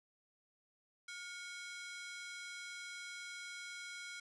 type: ring-modulated tone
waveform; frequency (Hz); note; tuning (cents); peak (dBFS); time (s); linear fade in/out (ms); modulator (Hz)
sawtooth; 1822; A#6; -40; -39; 1.08-4.2; 5; 396
effects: resampled to 22050 Hz